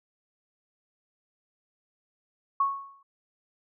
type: tone with exponential decay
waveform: sine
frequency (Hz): 1104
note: C#6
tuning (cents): -7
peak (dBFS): -19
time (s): 2.6-3.03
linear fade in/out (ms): 5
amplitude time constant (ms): 92
effects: none